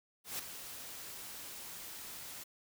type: noise with ADSR envelope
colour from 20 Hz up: white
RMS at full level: -38 dBFS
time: 0.24-2.44 s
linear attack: 150 ms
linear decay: 7 ms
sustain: -9 dB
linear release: 12 ms
effects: none